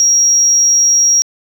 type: tone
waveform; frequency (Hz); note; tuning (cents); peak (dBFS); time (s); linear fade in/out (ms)
sine; 5650; F8; +19; -6; 0-1.22; 0
effects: tanh soft clip ceiling -3 dBFS + 8-bit